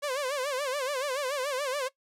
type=tone with vibrato; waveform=sawtooth; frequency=546 Hz; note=C#5; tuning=26 cents flat; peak=-25 dBFS; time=0.02-1.89 s; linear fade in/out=20 ms; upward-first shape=sine; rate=7 Hz; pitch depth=140 cents each way; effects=noise-tail reverb RT60 0.1 s tail -19 dB re dry + low-pass 12000 Hz 12 dB/octave